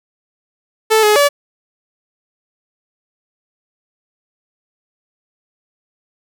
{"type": "tone with pitch steps", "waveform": "sawtooth", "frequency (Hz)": [439, 422, 574], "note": ["A4", "G#4", "D5"], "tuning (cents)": [-4, 28, -40], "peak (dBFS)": -5, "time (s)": [0.9, 1.29], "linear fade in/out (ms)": 20, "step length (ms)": 130, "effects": []}